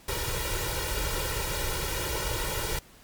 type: noise with comb filter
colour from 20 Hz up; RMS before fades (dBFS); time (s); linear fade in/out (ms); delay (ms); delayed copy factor
pink; -30; 0.08-2.79; 5; 2.1; +1
effects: pink hiss -54 dBFS RMS until 3.03 s + MP3 96 kbps